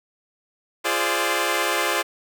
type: chord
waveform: 10% pulse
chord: D half-diminished seventh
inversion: first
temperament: equal with one note detuned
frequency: 345.4 / 415.3 / 523.3 / 587.3 Hz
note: F4 / Ab4 / C5 / D5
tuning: -19 / 0 / 0 / 0 cents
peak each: -18 dBFS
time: 0.84-2.03 s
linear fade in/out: 20 ms
effects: none